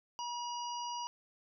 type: harmonic tone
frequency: 961 Hz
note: B5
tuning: 48 cents flat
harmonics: 1 / 3 / 5 / 6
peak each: -38 / -47 / -48 / -48 dBFS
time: 0.19-1.07 s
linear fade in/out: 0 ms
effects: none